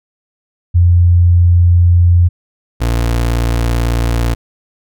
sine / 30% pulse tone pair in turn, 87.31 / 58.13 Hz, F2 / A#1, 0 / -4 cents, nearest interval perfect fifth, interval 704 cents, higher first, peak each -5 / -9 dBFS, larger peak first, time 0.74-2.29 / 2.8-4.35 s, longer neither, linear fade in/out 20 ms, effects none

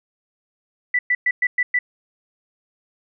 sine tone bursts, 1975.5 Hz, B6, in tune, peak -15 dBFS, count 6, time 0.94-1.79 s, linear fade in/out 5 ms, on 50 ms, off 110 ms, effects none

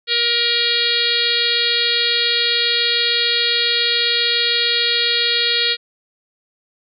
harmonic tone, 472.9 Hz, A#4, 25 cents sharp, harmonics 1 / 3 / 4 / 5 / 6 / 7 / 8 / 9 / 10, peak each -28 / -28 / -25 / -25 / -26 / -21 / -21 / -21 / -29 dBFS, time 0.07-5.77 s, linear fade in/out 50 ms, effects none

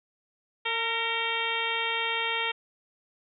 harmonic tone with a mistuned harmonic, 456.5 Hz, A#4, 36 cents flat, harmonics 1 / 2 / 3 / 4 / 5 / 6 / 7 / 8, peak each -37 / -34 / -36 / -35 / -33 / -34 / -33 / -38 dBFS, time 0.65-2.52 s, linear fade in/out 10 ms, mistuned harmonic 4, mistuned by +37 cents, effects none

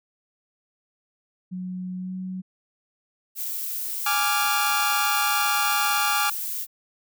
sine tone with pitch glide, 183.2 to 185.86 Hz, F#3 to F#3, -17 to +8 cents, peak -29 dBFS, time 1.51-2.42 s, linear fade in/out 20 ms, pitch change +25 cents, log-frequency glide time 1.97-2.14 s
violet noise, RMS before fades -30 dBFS, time 3.35-6.67 s, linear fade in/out 50 ms
sawtooth chord, D diminished, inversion second, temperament equal, 830.6 / 1174.7 / 1396.9 Hz, Ab5 / D6 / F6, 0 / 0 / 0 cents, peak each -22 dBFS, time 4.06-6.3 s, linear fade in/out 5 ms
effects none

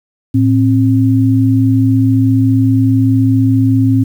sine tone pair together, 110.7 / 265.9 Hz, A2 / C4, +11 / +28 cents, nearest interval octave + minor third, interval 1517 cents, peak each -10 dBFS, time 0.34-4.04 s, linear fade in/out 10 ms, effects 7-bit

